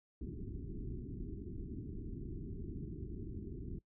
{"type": "low-pass noise", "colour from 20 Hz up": "pink", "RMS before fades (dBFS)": -44, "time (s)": [0.21, 3.79], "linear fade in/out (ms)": 5, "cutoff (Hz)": 400, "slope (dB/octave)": 96, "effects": ["noise-tail reverb RT60 0.1 s tail -21 dB re dry"]}